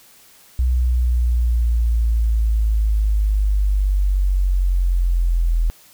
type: linear sweep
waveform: sine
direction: down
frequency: 62.6 to 41.16 Hz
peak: -14 dBFS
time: 0.59-5.7 s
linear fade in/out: 0 ms
effects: white hiss -49 dBFS RMS until 5.93 s